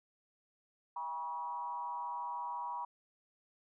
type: tone with frequency modulation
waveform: sine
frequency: 964 Hz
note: B5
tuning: 42 cents flat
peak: -37 dBFS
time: 0.96-2.85 s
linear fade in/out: 5 ms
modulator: 154 Hz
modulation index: 0.76
effects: none